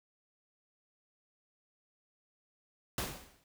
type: noise with exponential decay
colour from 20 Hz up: pink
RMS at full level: -33 dBFS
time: 2.98-3.44 s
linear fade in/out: 2 ms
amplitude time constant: 99 ms
effects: none